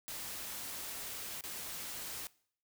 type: noise with dropouts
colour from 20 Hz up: white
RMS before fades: -43 dBFS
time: 0.08-2.27 s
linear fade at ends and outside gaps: 0 ms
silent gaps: 1.409-1.438 s
effects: noise-tail reverb RT60 0.6 s tail -22 dB re dry